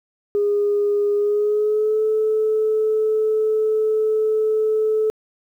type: tone with pitch glide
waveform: sine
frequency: 410.4 to 434.1 Hz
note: G#4 to A4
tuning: -21 to -23 cents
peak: -15 dBFS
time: 0.35-5.1 s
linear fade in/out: 0 ms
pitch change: +98 cents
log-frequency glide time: 1.15-2.02 s
effects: tanh soft clip ceiling -11 dBFS + 9-bit